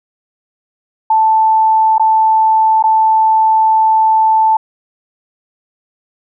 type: tone with dropouts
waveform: sine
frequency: 880 Hz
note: A5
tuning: in tune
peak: -7 dBFS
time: 1.1-4.57 s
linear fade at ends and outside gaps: 5 ms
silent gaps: 1.982-1.996 / 2.826-2.838 s
effects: none